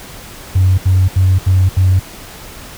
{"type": "tone bursts", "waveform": "sine", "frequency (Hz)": 93.2, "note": "F#2", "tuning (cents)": 13, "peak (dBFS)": -6, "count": 5, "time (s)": [0.55, 1.996], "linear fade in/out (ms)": 10, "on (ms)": 230, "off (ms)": 74, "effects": ["tanh soft clip ceiling -3 dBFS", "pink hiss -33 dBFS RMS until 2.77 s"]}